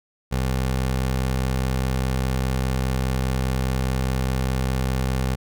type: tone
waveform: 20% pulse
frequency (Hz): 64.9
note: C2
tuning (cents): -13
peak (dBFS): -16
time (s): 0.31-5.36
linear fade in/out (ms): 20
effects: none